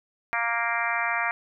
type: harmonic tone with a mistuned harmonic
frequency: 233.1 Hz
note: A#3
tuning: in tune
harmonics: 3 / 4 / 5 / 6 / 7 / 8 / 9 / 10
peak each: -32 / -32 / -32 / -32 / -32 / -32 / -32 / -32 dBFS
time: 0.33-1.31 s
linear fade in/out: 0 ms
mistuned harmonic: 10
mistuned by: +16 cents
effects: none